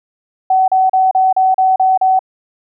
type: tone bursts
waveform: sine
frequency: 755 Hz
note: F#5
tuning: 35 cents sharp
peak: -8 dBFS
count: 8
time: 0.5-2.192 s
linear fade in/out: 5 ms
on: 180 ms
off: 36 ms
effects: none